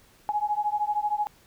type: beating tone pair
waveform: sine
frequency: 830.6 / 843.6 Hz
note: G#5 / G#5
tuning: 0 / +27 cents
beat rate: 13 Hz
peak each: -27 dBFS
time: 0.29-1.27 s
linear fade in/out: 0 ms
effects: pink hiss -58 dBFS RMS until 1.46 s